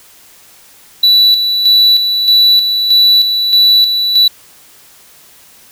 triangle tone with tremolo, 3951 Hz, B7, in tune, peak -3 dBFS, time 1.03-4.28 s, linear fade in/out 5 ms, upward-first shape square, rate 1.6 Hz, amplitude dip 50%, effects white hiss -42 dBFS RMS until 5.71 s

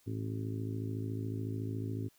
harmonic tone, 53.9 Hz, A1, 35 cents flat, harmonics 2 / 3 / 4 / 5 / 6 / 7 / 8, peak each -36 / -48 / -48 / -41 / -49 / -46 / -52 dBFS, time 0.06-2.09 s, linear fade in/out 20 ms, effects white hiss -68 dBFS RMS until 2.18 s

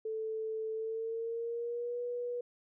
sine tone with pitch glide, 440 to 485.4 Hz, A4 to B4, 0 to -30 cents, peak -34 dBFS, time 0.05-2.41 s, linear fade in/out 5 ms, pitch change +170 cents, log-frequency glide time 0.73-2.01 s, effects none

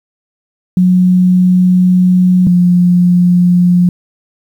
sine tone pair in turn, 182.1 / 177.53 Hz, F#3 / F3, -27 / +29 cents, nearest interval unison, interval 44 cents, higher first, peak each -5 dBFS, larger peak neither, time 0.77-2.47 / 2.47-3.89 s, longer first, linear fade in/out 2 ms, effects 7-bit

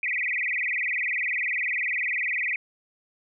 sine tone with vibrato, 2217 Hz, C#7, in tune, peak -24 dBFS, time 0.03-2.56 s, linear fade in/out 2 ms, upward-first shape sine, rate 20 Hz, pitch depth 250 cents each way, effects none

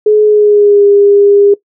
sine tone with pitch glide, 424.3 to 404.7 Hz, G#4 to G#4, +37 to -45 cents, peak -3 dBFS, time 0.06-1.54 s, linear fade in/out 5 ms, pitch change -82 cents, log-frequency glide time 0.24-0.85 s, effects noise-tail reverb RT60 0.1 s tail -18 dB re dry

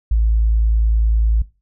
sine tone, 55 Hz, A1, in tune, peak -11 dBFS, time 0.11-1.42 s, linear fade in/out 5 ms, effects noise-tail reverb RT60 0.3 s tail -20 dB re dry + tanh soft clip ceiling -7 dBFS

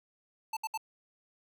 square tone bursts, 882 Hz, A5, 4 cents sharp, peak -33 dBFS, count 3, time 0.53-0.776 s, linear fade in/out 5 ms, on 38 ms, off 66 ms, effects none

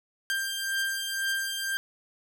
sawtooth beating tone pair, 1584 / 1586 Hz, G6 / G6, +18 / +20 cents, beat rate 2 Hz, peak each -30 / -26 dBFS, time 0.3-1.77 s, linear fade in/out 0 ms, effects none

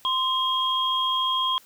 sine tone pair together, 1039 / 3253 Hz, C6 / G#7, -12 / -37 cents, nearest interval octave + minor sixth, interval 1975 cents, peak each -24 dBFS, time 0.05-1.58 s, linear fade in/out 0 ms, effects white hiss -54 dBFS RMS until 1.65 s

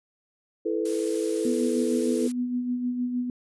sine chord, E suspended fourth, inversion none, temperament equal with one note detuned, 329.6 / 434.9 / 493.9 Hz, E4 / A4 / B4, 0 / -20 / 0 cents, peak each -28 / -27 / -31 dBFS, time 0.65-2.28 s, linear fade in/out 10 ms
blue noise, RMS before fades -37 dBFS, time 0.85-2.32 s, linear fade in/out 5 ms
sine tone with tremolo, 246.9 Hz, B3, in tune, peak -23 dBFS, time 1.45-3.3 s, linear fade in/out 2 ms, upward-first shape sine, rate 6.5 Hz, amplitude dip 45%
effects resampled to 24000 Hz

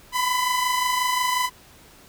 sawtooth tone pair together, 996 / 1021.6 Hz, B5 / C6, +14 / -42 cents, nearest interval unison, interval 44 cents, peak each -18 / -23 dBFS, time 0.12-1.5 s, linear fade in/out 50 ms, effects pink hiss -50 dBFS RMS until 2.08 s

